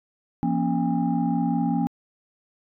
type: tone cluster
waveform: sine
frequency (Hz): 171.9 / 236.9 / 276.7 / 808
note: F3 / A#3 / C#4 / G#5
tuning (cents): -27 / +28 / -3 / -48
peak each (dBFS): -25 / -24 / -25 / -29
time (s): 0.43-1.87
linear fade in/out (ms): 0
effects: tanh soft clip ceiling -13 dBFS